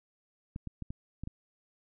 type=clicks; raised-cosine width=5 ms; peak=-26 dBFS; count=6; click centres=0.561 / 0.673 / 0.823 / 0.905 / 1.236 / 1.274 s; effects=none